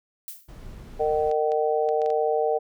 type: noise with exponential decay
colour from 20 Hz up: violet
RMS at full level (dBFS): -34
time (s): 0.28-0.55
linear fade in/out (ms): 0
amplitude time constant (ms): 57
type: noise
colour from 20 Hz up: brown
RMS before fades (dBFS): -41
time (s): 0.48-1.31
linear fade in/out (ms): 10
type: harmonic tone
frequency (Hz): 152.9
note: D#3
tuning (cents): -30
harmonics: 3 / 4 / 5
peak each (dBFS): -23 / -26 / -26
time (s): 0.99-2.59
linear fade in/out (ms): 20
type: clicks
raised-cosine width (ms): 0.2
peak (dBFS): -26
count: 6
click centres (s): 1.314 / 1.519 / 1.889 / 2.018 / 2.061 / 2.103
effects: none